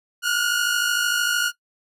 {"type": "tone pair together", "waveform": "sawtooth", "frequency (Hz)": [1418.8, 1472], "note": ["F6", "F#6"], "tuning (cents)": [27, -9], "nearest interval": "minor second", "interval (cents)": 64, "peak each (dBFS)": [-18, -20], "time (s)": [0.22, 1.52], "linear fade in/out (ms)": 50, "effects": ["noise-tail reverb RT60 0.1 s tail -18 dB re dry", "resampled to 32000 Hz"]}